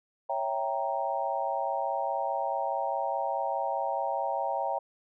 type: chord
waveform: sine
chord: C# diminished seventh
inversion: none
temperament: equal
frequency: 554.4 / 659.3 / 784 / 932.3 Hz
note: C#5 / E5 / G5 / Bb5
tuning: 0 / 0 / 0 / 0 cents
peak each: -34 / -34 / -32 / -33 dBFS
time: 0.29-4.79 s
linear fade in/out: 10 ms
effects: none